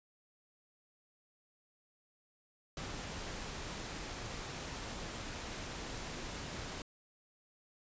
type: noise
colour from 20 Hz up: pink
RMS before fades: -43 dBFS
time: 2.77-6.82 s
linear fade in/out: 2 ms
effects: resampled to 16000 Hz